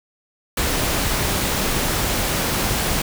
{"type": "noise", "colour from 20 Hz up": "pink", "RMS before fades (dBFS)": -21, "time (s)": [0.57, 3.02], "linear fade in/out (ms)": 5, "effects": []}